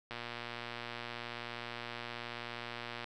click train, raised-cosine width 0.3 ms, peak -25 dBFS, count 350, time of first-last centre 0.11-3.043 s, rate 119 Hz, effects none

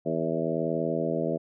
harmonic tone with a mistuned harmonic, 81 Hz, E2, 30 cents flat, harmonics 2 / 3 / 4 / 5 / 6 / 7 / 8, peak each -33 / -33 / -33 / -33 / -33 / -33 / -33 dBFS, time 0.05-1.38 s, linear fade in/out 20 ms, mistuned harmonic 8, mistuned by +20 cents, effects none

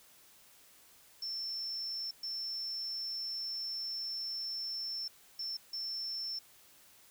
sine tone bursts at uneven times, 5370 Hz, E8, 31 cents sharp, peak -36 dBFS, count 4, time 1.22-2.11 / 2.23-5.08 / 5.39-5.57 / 5.73-6.39 s, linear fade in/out 5 ms, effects white hiss -61 dBFS RMS until 7.1 s

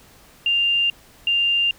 sine tone pair in turn, 2794 / 2794 Hz, F7 / F7, 0 / 0 cents, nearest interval unison, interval 0 cents, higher neither, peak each -16 dBFS, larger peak neither, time 0.46-0.9 / 1.27-1.71 s, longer neither, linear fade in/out 2 ms, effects pink hiss -50 dBFS RMS until 1.78 s

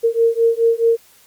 sine beating tone pair, 457.9 / 462.6 Hz, A#4 / A#4, -31 / -13 cents, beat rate 4.7 Hz, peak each -15 dBFS, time 0.03-0.97 s, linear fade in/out 20 ms, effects white hiss -50 dBFS RMS until 1.26 s + MP3 96 kbps

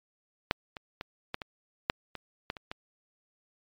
clicks, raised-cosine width 0.3 ms, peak -7 / -24 / -20 / -16 / -21 / -8 / -22 / -16 / -26 / -20 dBFS, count 10, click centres 0.511 / 0.768 / 1.011 / 1.344 / 1.418 / 1.899 / 2.153 / 2.501 / 2.568 / 2.715 s, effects MP3 96 kbps

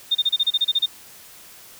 sine tone bursts, 3648 Hz, A#7, 38 cents flat, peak -15 dBFS, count 11, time 0.11-0.861 s, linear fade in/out 10 ms, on 41 ms, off 30 ms, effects white hiss -45 dBFS RMS until 1.79 s

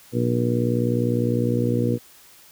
harmonic tone, 59.9 Hz, A#1, 48 cents sharp, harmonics 2 / 3 / 4 / 5 / 6 / 7 / 8, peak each -23 / -31 / -24 / -28 / -29 / -35 / -26 dBFS, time 0.12-1.99 s, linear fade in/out 50 ms, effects white hiss -50 dBFS RMS until 2.51 s

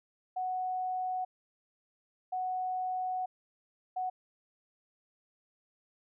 sine tone bursts at uneven times, 740 Hz, F#5, in tune, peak -31 dBFS, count 3, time 0.36-1.25 / 2.32-3.26 / 3.96-4.1 s, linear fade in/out 10 ms, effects none

